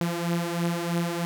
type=beating tone pair; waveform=sawtooth; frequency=170 / 173.1 Hz; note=F3 / F3; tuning=-46 / -15 cents; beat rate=3.1 Hz; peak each=-23 / -26 dBFS; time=0.01-1.25 s; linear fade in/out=0 ms; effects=none